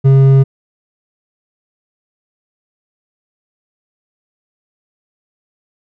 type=tone with hard clipping; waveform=sine; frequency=135.4 Hz; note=C#3; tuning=40 cents flat; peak=-6 dBFS; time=0.04-0.44 s; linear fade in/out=20 ms; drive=6 dB; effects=none